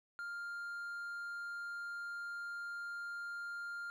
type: tone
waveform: triangle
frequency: 1400 Hz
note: F6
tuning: 4 cents sharp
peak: -39 dBFS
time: 0.19-3.9 s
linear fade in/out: 0 ms
effects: none